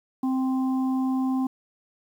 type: harmonic tone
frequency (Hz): 261.2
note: C4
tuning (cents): -3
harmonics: 1 / 3 / 4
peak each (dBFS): -22 / -35 / -38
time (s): 0.23-1.47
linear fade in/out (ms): 5
effects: 9-bit